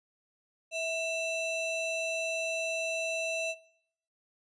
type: ring-modulated tone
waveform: square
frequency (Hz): 1661.2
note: G#6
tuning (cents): 0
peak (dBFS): -29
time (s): 0.71-3.55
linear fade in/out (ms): 50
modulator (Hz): 1010
effects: noise-tail reverb RT60 0.7 s tail -19 dB re dry + resampled to 22050 Hz